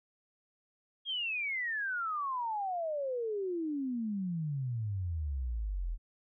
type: exponential sweep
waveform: sine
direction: down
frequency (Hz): 3290 to 38.89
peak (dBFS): -32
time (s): 1.05-5.98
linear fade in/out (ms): 50
effects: none